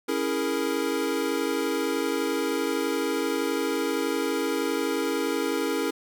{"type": "chord", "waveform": "square", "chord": "A# half-diminished seventh", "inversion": "first", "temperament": "equal", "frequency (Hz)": [277.2, 329.6, 415.3, 466.2], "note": ["C#4", "E4", "G#4", "A#4"], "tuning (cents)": [0, 0, 0, 0], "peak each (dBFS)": -31, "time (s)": [0.08, 5.91], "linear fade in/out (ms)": 10, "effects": []}